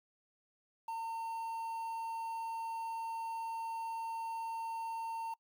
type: tone with quantisation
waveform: triangle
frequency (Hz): 909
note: A#5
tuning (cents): -44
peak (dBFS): -35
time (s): 0.88-5.34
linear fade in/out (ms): 5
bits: 10
effects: noise-tail reverb RT60 0.1 s tail -24 dB re dry